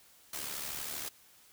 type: noise with amplitude modulation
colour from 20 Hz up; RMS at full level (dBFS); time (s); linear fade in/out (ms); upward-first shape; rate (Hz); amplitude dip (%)
white; -37; 0.33-1.09; 5; sine; 72.6; 55
effects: white hiss -61 dBFS RMS until 1.52 s